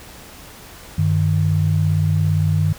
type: tone pair together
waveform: sine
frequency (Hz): 96.58 / 154.1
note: G2 / D#3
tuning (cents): -25 / -16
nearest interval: minor sixth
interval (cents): 809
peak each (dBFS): -17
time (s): 0.98-2.73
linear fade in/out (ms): 5
effects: pink hiss -40 dBFS RMS until 2.78 s